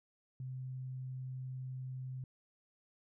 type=tone; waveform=sine; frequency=129.4 Hz; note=C3; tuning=19 cents flat; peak=-40 dBFS; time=0.4-2.24 s; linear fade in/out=2 ms; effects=none